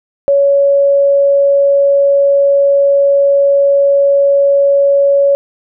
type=tone; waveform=sine; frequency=560 Hz; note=C#5; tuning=18 cents sharp; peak=-6 dBFS; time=0.28-5.35 s; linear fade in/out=0 ms; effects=none